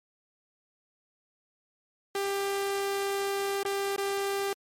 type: tone with dropouts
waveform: sawtooth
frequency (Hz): 396.3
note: G4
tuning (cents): +19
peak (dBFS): -24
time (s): 2.15-4.53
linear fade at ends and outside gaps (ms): 2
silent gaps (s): 3.631-3.65 / 3.962-3.98
effects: MP3 64 kbps